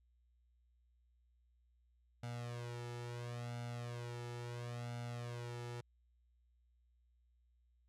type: tone with flanger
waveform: sawtooth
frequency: 120 Hz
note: B2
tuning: 49 cents flat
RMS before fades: -45 dBFS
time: 2.23-5.81 s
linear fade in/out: 5 ms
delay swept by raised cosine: 1.4 to 2.29 ms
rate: 0.73 Hz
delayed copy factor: +0.85
effects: added 60 Hz sine -70 dBFS peak until 7.88 s + low-pass 9000 Hz 12 dB/octave